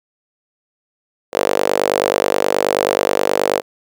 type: tone with high-pass filter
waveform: sawtooth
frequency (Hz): 49.39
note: G1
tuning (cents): +14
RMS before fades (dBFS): -17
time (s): 1.32-3.62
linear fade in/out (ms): 50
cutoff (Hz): 500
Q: 3.5
effects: none